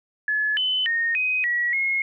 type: tone with pitch steps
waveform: sine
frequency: 1710 / 3027 / 1848 / 2512 / 1924 / 2161 Hz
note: A6 / F#7 / A#6 / D#7 / B6 / C#7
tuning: -50 / +39 / -16 / +16 / -46 / -45 cents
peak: -20 dBFS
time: 0.28-2.02 s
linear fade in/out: 2 ms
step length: 290 ms
effects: none